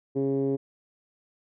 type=tone with low-pass filter; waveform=10% pulse; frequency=136.8 Hz; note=C#3; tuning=23 cents flat; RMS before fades=-26 dBFS; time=0.15-0.57 s; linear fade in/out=20 ms; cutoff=360 Hz; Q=5.3; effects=none